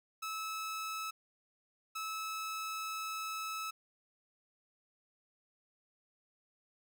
sawtooth tone bursts at uneven times, 1300 Hz, E6, 24 cents flat, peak -34 dBFS, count 2, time 0.22-1.11 / 1.95-3.71 s, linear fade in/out 10 ms, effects none

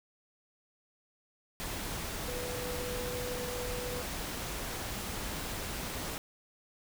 sine tone in noise, 493.9 Hz, B4, in tune, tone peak -38 dBFS, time 2.28-4.02 s, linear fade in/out 0 ms, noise pink, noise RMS -38 dBFS, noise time 1.6-6.18 s, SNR -3 dB, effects none

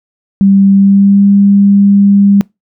sine tone with pitch glide, 196.3 to 199.96 Hz, G3 to G3, +3 to +35 cents, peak -3 dBFS, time 0.41-2.41 s, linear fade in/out 0 ms, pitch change +32 cents, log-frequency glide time 0.73-1.25 s, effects noise-tail reverb RT60 0.2 s tail -25 dB re dry

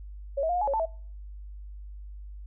sine tone with pitch steps, 555 / 643 / 705 / 717 / 846 / 553 / 885 / 652 Hz, C#5 / E5 / F5 / F5 / G#5 / C#5 / A5 / E5, +2 / -43 / +16 / +45 / +32 / -4 / +10 / -19 cents, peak -24 dBFS, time 0.37-0.858 s, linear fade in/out 10 ms, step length 61 ms, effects noise-tail reverb RT60 0.5 s tail -25 dB re dry + added 50 Hz sine -39 dBFS peak until 2.46 s

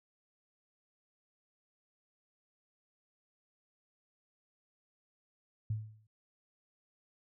sine tone with exponential decay, 108.3 Hz, A2, 27 cents flat, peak -29 dBFS, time 5.7-6.07 s, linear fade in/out 5 ms, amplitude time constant 80 ms, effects none

